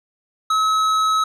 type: tone with tanh clipping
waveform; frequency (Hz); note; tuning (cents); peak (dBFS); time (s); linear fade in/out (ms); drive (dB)
triangle; 1287; E6; -42; -17; 0.5-1.24; 5; 16
effects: none